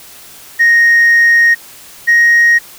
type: tone pair in turn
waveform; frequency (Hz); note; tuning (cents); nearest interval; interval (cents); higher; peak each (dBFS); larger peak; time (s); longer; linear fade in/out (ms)
sine; 1864.7 / 1875.5; A#6 / A#6; 0 / +10; unison; 10; second; -3; neither; 0.59-1.55 / 2.07-2.59; first; 20
effects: tanh soft clip ceiling -3 dBFS + white hiss -36 dBFS RMS until 2.78 s